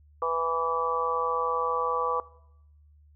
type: harmonic tone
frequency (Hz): 164.81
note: E3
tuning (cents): 0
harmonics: 3 / 4 / 5 / 6 / 7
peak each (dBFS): -29 / -39 / -36 / -32 / -28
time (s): 0.22-2.2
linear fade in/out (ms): 2
effects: noise-tail reverb RT60 0.8 s tail -21 dB re dry + added 74 Hz sine -54 dBFS peak until 3.15 s